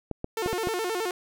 clicks, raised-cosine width 2 ms, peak -17 dBFS, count 5, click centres 0.113 / 0.244 / 0.461 / 0.53 / 0.672 s
sawtooth tone with vibrato, 400.7 Hz, G4, 38 cents sharp, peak -23 dBFS, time 0.37-1.11 s, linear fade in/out 2 ms, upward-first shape square, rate 9.5 Hz, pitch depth 190 cents each way
effects none

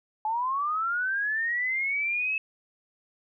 sine linear sweep, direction up, 848 to 2609 Hz, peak -25 dBFS, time 0.25-2.38 s, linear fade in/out 2 ms, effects none

